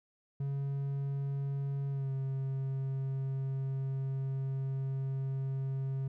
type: tone with pitch glide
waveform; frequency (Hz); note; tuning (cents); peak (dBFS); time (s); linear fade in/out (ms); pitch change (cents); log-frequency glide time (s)
triangle; 138.8 to 134.54; C#3 to C3; +3 to +49; -30; 0.4-6.08; 5; -54; 1.9-2.11
effects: none